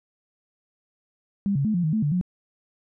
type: tone with pitch steps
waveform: sine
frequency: 199.7 / 139.1 / 215.6 / 175.4 / 156 / 218.3 / 146.5 / 180.1 Hz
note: G3 / C#3 / A3 / F3 / D#3 / A3 / D3 / F#3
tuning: +32 / +6 / -35 / +8 / +5 / -13 / -4 / -46 cents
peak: -20 dBFS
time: 1.46-2.212 s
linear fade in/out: 0 ms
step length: 94 ms
effects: none